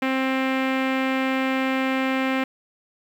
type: tone with low-pass filter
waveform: sawtooth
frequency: 263.7 Hz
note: C4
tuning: 14 cents sharp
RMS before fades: -23 dBFS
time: 0.02-2.44 s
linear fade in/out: 5 ms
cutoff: 2400 Hz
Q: 2.5
effects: 8-bit